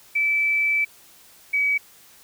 sine tone pair in turn, 2315 / 2275 Hz, D7 / C#7, -25 / +44 cents, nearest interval unison, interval 31 cents, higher first, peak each -18 dBFS, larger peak neither, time 0.15-0.85 / 1.53-1.78 s, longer first, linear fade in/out 10 ms, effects white hiss -51 dBFS RMS until 2.23 s

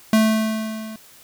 square tone with level ramp, 219 Hz, A3, 8 cents flat, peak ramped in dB -12 to -33 dBFS, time 0.13-0.96 s, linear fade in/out 2 ms, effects white hiss -48 dBFS RMS until 1.23 s

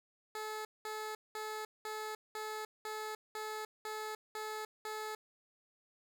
15% pulse tone bursts, 431.2 Hz, A4, 35 cents flat, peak -33 dBFS, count 10, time 0.35-5.15 s, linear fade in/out 2 ms, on 300 ms, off 200 ms, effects none

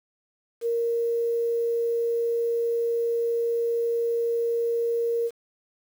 sine tone with quantisation, 466.2 Hz, A#4, in tune, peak -22 dBFS, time 0.61-5.31 s, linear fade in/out 50 ms, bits 8, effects none

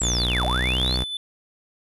sine linear two-way sweep, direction down then up, 7880 to 560 to 4536 Hz, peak -24 dBFS, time 0-0.97 s, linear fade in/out 5 ms, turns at 0.45 s
sawtooth tone with pitch glide, 60.1 to 63.09 Hz, B1 to B1, -46 to +38 cents, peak -19 dBFS, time 0.01-1.04 s, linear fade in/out 10 ms, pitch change +84 cents, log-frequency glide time 0.22-0.67 s
triangle tone with tremolo, 3500 Hz, A7, 10 cents flat, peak -24 dBFS, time 0.03-1.17 s, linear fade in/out 2 ms, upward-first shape sine, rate 6.4 Hz, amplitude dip 40%
effects resampled to 32000 Hz

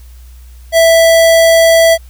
square tone, 659.3 Hz, E5, in tune, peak -5 dBFS, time 0.72-1.98 s, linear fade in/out 50 ms, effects added 61 Hz sine -32 dBFS peak until 2.09 s + white hiss -48 dBFS RMS until 2.09 s

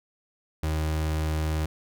35% pulse tone, 78 Hz, D#2, 5 cents sharp, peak -23 dBFS, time 0.63-1.66 s, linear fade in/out 5 ms, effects none

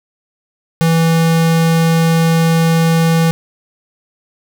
square tone, 164.4 Hz, E3, 4 cents flat, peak -10 dBFS, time 0.81-3.31 s, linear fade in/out 0 ms, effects none

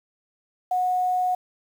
sine tone with quantisation, 731 Hz, F#5, 21 cents flat, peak -20 dBFS, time 0.71-1.35 s, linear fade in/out 5 ms, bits 8, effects none

